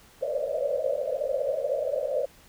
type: band-pass noise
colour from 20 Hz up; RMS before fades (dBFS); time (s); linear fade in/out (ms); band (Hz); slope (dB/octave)
pink; -28; 0.21-2.26; 10; 500 to 620; 96
effects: pink hiss -55 dBFS RMS until 2.48 s